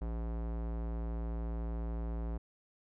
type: tone with low-pass filter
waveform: square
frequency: 56.9 Hz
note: A#1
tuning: 41 cents flat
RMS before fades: -37 dBFS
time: 0.01-2.38 s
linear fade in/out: 10 ms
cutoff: 900 Hz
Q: 0.77
effects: none